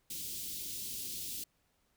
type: band-stop noise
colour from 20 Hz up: white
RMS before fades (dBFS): -41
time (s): 0.1-1.44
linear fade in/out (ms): 5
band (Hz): 360 to 3100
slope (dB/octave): 24
effects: pink hiss -75 dBFS RMS until 1.96 s